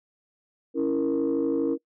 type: chord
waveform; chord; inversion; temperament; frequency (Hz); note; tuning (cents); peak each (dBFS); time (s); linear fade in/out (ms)
sine; A# diminished; first; equal; 277.2 / 329.6 / 466.2; C#4 / E4 / A#4; 0 / 0 / 0; -25; 0.74-1.78; 50
effects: noise-tail reverb RT60 0.1 s tail -21 dB re dry + tanh soft clip ceiling -17 dBFS